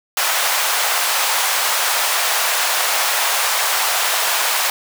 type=high-pass noise; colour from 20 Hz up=pink; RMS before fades=-18 dBFS; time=0.17-4.7 s; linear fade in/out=2 ms; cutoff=690 Hz; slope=24 dB/octave; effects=none